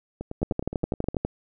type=two click trains; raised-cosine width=2 ms; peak=-19 / -11 dBFS; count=10 / 11; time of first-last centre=0.21-1.146 / 0.43-1.25 s; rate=9.62 / 12.2 Hz; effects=none